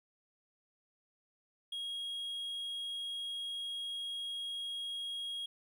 triangle tone, 3283 Hz, G#7, 21 cents flat, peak -36 dBFS, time 1.72-5.46 s, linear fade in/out 5 ms, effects 13-bit

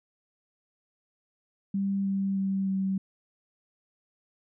sine tone with pitch steps, 196.8 / 195.21 / 193.64 / 192.08 Hz, G3 / G3 / G3 / G3, +7 / -7 / -21 / -35 cents, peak -25 dBFS, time 1.74-2.98 s, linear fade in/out 5 ms, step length 310 ms, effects none

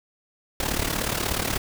pink noise with amplitude modulation, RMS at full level -23 dBFS, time 0.6-1.58 s, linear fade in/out 2 ms, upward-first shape sine, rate 36.6 Hz, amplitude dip 75%, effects none

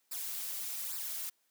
blue noise with flanger, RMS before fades -39 dBFS, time 0.11-1.3 s, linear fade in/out 10 ms, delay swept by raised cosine 0.31 to 6.21 ms, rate 1.2 Hz, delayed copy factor -0.8, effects white hiss -75 dBFS RMS until 1.5 s + high-pass 200 Hz 12 dB/octave

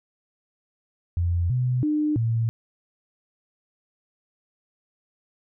sine tone with pitch steps, 86.5 / 125.6 / 301.8 / 114.4 Hz, F2 / B2 / D4 / A#2, -16 / +30 / +47 / -32 cents, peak -20 dBFS, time 1.17-2.49 s, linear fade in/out 0 ms, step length 330 ms, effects none

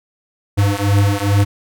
square beating tone pair, 99.6 / 102 Hz, G2 / G#2, +28 / -31 cents, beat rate 2.4 Hz, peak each -16 dBFS, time 0.57-1.45 s, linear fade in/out 20 ms, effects none

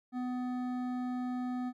sine tone with hard clipping, 250 Hz, B3, 21 cents sharp, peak -35 dBFS, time 0.12-1.73 s, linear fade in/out 50 ms, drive 11 dB, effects none

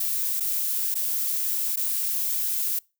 violet noise with dropouts, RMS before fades -26 dBFS, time 0-2.79 s, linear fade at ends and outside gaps 5 ms, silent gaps 0.399-0.405 / 0.943-0.953 / 1.76-1.77 s, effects noise-tail reverb RT60 0.3 s tail -26 dB re dry

